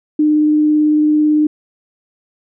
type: tone with vibrato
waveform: sine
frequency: 302.9 Hz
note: D#4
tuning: 46 cents flat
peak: -9 dBFS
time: 0.19-1.47 s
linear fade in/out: 5 ms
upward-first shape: sine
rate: 18 Hz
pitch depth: 8 cents each way
effects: none